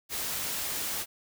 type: noise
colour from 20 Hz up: white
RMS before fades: -33 dBFS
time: 0.09-1.06 s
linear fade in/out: 50 ms
effects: none